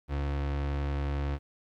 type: tone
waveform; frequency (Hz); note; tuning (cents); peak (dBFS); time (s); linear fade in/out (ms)
35% pulse; 70.9; C#2; +40; -27; 0.08-1.39; 50
effects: low-pass 3000 Hz 12 dB/octave + 11-bit